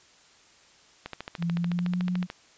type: click train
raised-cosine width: 0.3 ms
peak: -19 dBFS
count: 18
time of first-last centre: 1.06-2.301 s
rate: 13.7 Hz
type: tone with pitch glide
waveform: sine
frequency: 170 to 180.11 Hz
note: F3 to F#3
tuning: -46 to -46 cents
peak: -25 dBFS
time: 1.38-2.27 s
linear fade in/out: 50 ms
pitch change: +100 cents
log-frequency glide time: 1.5-2 s
effects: white hiss -57 dBFS RMS until 2.57 s + resampled to 16000 Hz